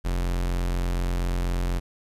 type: tone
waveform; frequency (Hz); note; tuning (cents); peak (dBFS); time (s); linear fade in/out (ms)
45% pulse; 44.15; F1; +20; -23; 0.04-1.8; 20
effects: resampled to 32000 Hz + 10-bit